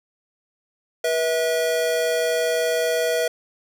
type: tone pair together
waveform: square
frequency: 484.6 / 648 Hz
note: B4 / E5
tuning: -33 / -30 cents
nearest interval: perfect fourth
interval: 503 cents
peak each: -23 dBFS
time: 1.04-3.28 s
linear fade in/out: 5 ms
effects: none